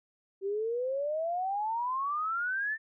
sine exponential sweep, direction up, 382.1 to 1804 Hz, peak -29 dBFS, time 0.41-2.78 s, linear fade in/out 50 ms, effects none

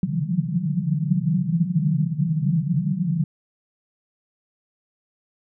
pink band-pass noise, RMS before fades -22 dBFS, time 0.03-3.24 s, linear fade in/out 2 ms, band 140 to 190 Hz, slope 96 dB/octave, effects none

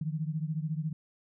sine beating tone pair, 152.6 / 166.6 Hz, D#3 / E3, -33 / +19 cents, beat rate 14 Hz, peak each -32 / -35 dBFS, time 0.01-0.93 s, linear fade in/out 5 ms, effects none

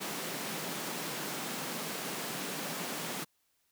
pink high-pass noise, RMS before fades -38 dBFS, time 0-3.25 s, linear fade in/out 20 ms, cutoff 150 Hz, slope 48 dB/octave, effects white hiss -75 dBFS RMS until 3.71 s

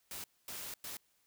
white noise bursts at uneven times, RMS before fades -44 dBFS, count 3, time 0.11-0.24 / 0.48-0.74 / 0.84-0.97 s, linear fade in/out 2 ms, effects white hiss -74 dBFS RMS until 1.26 s

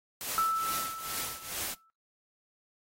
white noise with tremolo, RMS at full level -34 dBFS, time 0.21-1.74 s, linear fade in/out 0 ms, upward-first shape triangle, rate 2.3 Hz, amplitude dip 85%
sine tone with exponential decay, 1320 Hz, E6, 2 cents sharp, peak -23 dBFS, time 0.38-1.9 s, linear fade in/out 0 ms, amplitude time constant 330 ms
effects noise-tail reverb RT60 0.2 s tail -20 dB re dry + AAC 48 kbps

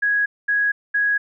sine tone bursts, 1661.2 Hz, G#6, in tune, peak -16 dBFS, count 3, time 0.02-1.18 s, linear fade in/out 10 ms, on 240 ms, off 220 ms, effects none

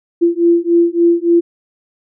sine beating tone pair, 339.6 / 343.1 Hz, F4 / F4, -48 / -31 cents, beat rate 3.5 Hz, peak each -12 dBFS, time 0.21-1.41 s, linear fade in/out 20 ms, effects none

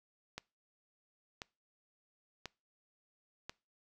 click train, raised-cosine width 0.2 ms, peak -24 dBFS, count 4, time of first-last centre 0.38-3.495 s, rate 0.963 Hz, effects noise-tail reverb RT60 0.3 s tail -24 dB re dry

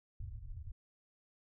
pink low-pass noise, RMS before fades -45 dBFS, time 0.2-0.72 s, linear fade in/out 2 ms, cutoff 120 Hz, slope 96 dB/octave, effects none

